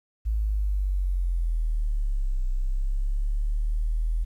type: linear two-way sweep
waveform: sine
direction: down then up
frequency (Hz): 54.5 to 31.32 to 41.16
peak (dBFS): -22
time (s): 0.25-4.25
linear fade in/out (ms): 20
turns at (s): 2.45
effects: 10-bit